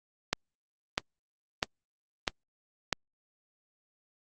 click train, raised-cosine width 0.2 ms, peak -8 dBFS, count 5, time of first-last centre 0.33-2.927 s, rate 1.54 Hz, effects Opus 48 kbps

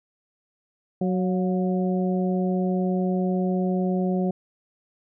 harmonic tone with a mistuned harmonic, 185 Hz, F#3, in tune, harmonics 1 / 2 / 3 / 4, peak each -22 / -28 / -32 / -34 dBFS, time 1.01-4.31 s, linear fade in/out 5 ms, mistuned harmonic 4, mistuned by -45 cents, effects none

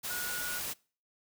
sine tone in noise, 1452 Hz, F#6, 33 cents flat, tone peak -38 dBFS, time 0.09-0.6 s, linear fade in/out 20 ms, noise white, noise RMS -37 dBFS, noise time 0.03-0.74 s, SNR -4 dB, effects noise-tail reverb RT60 0.4 s tail -24 dB re dry

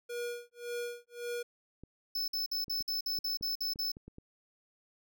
square tone with tremolo, 479.5 Hz, A#4, 49 cents sharp, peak -35 dBFS, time 0.09-1.43 s, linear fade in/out 10 ms, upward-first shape sine, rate 1.8 Hz, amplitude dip 100%
clicks, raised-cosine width 3 ms, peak -35 dBFS, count 9, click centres 1.836 / 2.682 / 2.807 / 3.188 / 3.411 / 3.759 / 3.969 / 4.08 / 4.184 s
square tone bursts, 5260 Hz, E8, 5 cents flat, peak -32 dBFS, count 10, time 2.15-3.918 s, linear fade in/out 5 ms, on 130 ms, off 52 ms
effects none

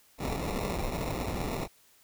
pink noise with sample-and-hold, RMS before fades -33 dBFS, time 0.18-1.68 s, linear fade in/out 50 ms, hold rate 1575 Hz, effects white hiss -62 dBFS RMS until 2.03 s

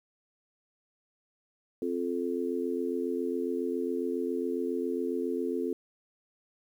sine chord, F major, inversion second, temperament just, 261.9 / 349.2 / 436.5 Hz, C4 / F4 / A4, +2 / 0 / -14 cents, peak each -33 dBFS, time 1.82-5.73 s, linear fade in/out 2 ms, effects 10-bit

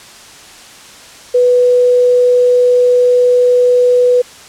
sine tone with quantisation, 493.9 Hz, B4, in tune, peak -6 dBFS, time 1.34-4.22 s, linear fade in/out 10 ms, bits 6, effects white hiss -36 dBFS RMS until 4.48 s + low-pass 8000 Hz 12 dB/octave

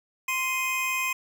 square tone cluster, 1044 / 2092 / 2495 Hz, C6 / C7 / D#7, -4 / -1 / +4 cents, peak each -32 / -34 / -28 dBFS, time 0.28-1.13 s, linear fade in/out 5 ms, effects none

